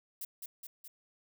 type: noise with echo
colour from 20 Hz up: violet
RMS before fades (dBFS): -40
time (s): 0.21-0.25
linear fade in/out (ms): 5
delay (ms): 210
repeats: 3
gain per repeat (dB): -3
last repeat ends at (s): 0.88
effects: none